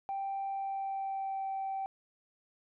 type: tone with pitch glide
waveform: sine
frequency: 784 to 775.4 Hz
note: G5 to G5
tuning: 0 to -19 cents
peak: -32 dBFS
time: 0.09-1.86 s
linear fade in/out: 0 ms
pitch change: -19 cents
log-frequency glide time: 0.47-1.47 s
effects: tanh soft clip ceiling -30 dBFS